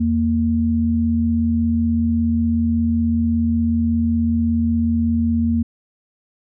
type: tone pair together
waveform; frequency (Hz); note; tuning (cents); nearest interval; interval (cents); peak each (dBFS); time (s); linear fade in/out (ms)
sine; 82.6 / 231.3; E2 / A#3; +4 / -13; octave + tritone; 1783; -21 / -16; 0-5.63; 10
effects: none